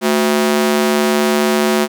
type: ring-modulated tone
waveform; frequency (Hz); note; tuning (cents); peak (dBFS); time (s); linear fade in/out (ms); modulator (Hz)
sawtooth; 293.7; D4; 0; -5; 0.01-1.88; 50; 74.6
effects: none